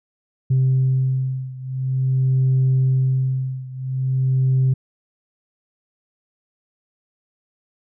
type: beating tone pair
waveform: sine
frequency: 130.81 / 131.28 Hz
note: C3 / C3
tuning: 0 / +6 cents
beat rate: 0.47 Hz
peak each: -17 / -19 dBFS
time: 0.5-4.74 s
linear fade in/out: 10 ms
effects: tanh soft clip ceiling -11 dBFS